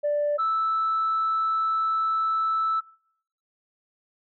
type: tone pair in turn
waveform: sine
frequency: 587.3 / 1315.1 Hz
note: D5 / E6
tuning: 0 / -4 cents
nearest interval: octave + major second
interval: 1396 cents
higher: second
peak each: -20 dBFS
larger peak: neither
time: 0.03-0.38 / 0.38-2.81 s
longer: second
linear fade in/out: 20 ms
effects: noise-tail reverb RT60 0.7 s tail -25 dB re dry + tanh soft clip ceiling -18 dBFS